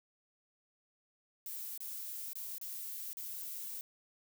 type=noise with dropouts; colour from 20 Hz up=violet; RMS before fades=-43 dBFS; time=1.46-3.81 s; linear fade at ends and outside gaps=1 ms; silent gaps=1.777-1.804 / 2.332-2.355 / 2.582-2.613 / 3.131-3.17 s; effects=none